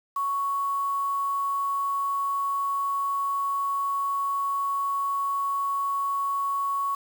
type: tone with quantisation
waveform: sine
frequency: 1112 Hz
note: C#6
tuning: 5 cents sharp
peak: -24 dBFS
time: 0.16-6.95 s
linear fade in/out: 5 ms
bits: 7
effects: none